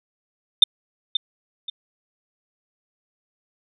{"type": "tone with echo", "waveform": "sine", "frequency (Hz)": 3595, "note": "A7", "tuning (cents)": 36, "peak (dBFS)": -5, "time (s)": [0.62, 0.64], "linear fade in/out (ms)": 5, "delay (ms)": 530, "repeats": 2, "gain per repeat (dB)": -11, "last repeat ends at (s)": 1.7, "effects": ["tanh soft clip ceiling -2 dBFS"]}